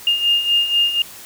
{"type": "beating tone pair", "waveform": "sine", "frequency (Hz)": [2821, 2825.1], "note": ["F7", "F7"], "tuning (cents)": [17, 19], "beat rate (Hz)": 4.1, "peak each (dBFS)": [-21, -15], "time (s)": [0.07, 1.02], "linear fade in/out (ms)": 2, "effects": ["white hiss -38 dBFS RMS until 1.25 s"]}